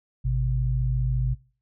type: tone pair together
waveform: sine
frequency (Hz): 53.18 / 127.5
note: G#1 / C3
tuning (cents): +42 / -44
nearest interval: octave + minor third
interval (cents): 1514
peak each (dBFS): -24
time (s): 0.24-1.35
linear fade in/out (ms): 20
effects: noise-tail reverb RT60 0.4 s tail -22 dB re dry